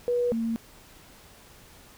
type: tone pair in turn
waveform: sine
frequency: 485.5 / 228 Hz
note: B4 / A#3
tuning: -30 / -38 cents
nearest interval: octave + minor second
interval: 1308 cents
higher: first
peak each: -22 / -25 dBFS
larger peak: first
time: 0.08-0.32 / 0.32-0.56 s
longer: neither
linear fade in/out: 0 ms
effects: pink hiss -52 dBFS RMS until 1.97 s